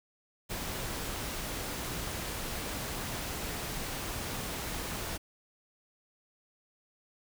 pink noise, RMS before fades -37 dBFS, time 0.49-5.18 s, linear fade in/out 20 ms, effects none

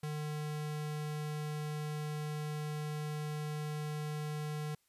square tone, 150.9 Hz, D3, 47 cents sharp, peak -37 dBFS, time 0.03-4.75 s, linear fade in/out 5 ms, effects white hiss -75 dBFS RMS until 4.88 s + resampled to 32000 Hz

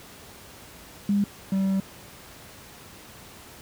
sine / triangle tone pair in turn, 202.1 / 192.85 Hz, G#3 / G3, -47 / -28 cents, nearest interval minor second, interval 81 cents, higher first, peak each -19 dBFS, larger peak neither, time 1.09-1.24 / 1.52-1.8 s, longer second, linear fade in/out 2 ms, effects pink hiss -46 dBFS RMS until 3.61 s + high-pass 60 Hz 12 dB/octave

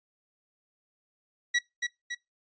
sawtooth tone with echo, 1932 Hz, B6, 39 cents flat, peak -19 dBFS, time 1.54-1.59 s, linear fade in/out 10 ms, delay 280 ms, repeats 2, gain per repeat -5 dB, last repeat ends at 2.15 s, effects noise-tail reverb RT60 0.2 s tail -22 dB re dry + resampled to 16000 Hz

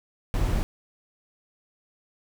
brown noise, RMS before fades -24 dBFS, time 0.34-0.63 s, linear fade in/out 0 ms, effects none

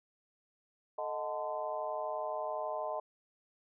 harmonic tone with a mistuned harmonic, 146.83 Hz, D3, in tune, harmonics 3 / 4 / 5 / 6 / 7, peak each -46 / -37 / -42 / -42 / -42 dBFS, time 0.98-3 s, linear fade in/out 5 ms, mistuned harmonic 4, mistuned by +100 cents, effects none

